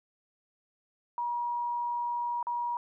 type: tone with dropouts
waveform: sine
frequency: 957 Hz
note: A#5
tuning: 45 cents sharp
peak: -29 dBFS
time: 1.18-2.77 s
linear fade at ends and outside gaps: 1 ms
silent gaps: 2.428-2.469 s
effects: none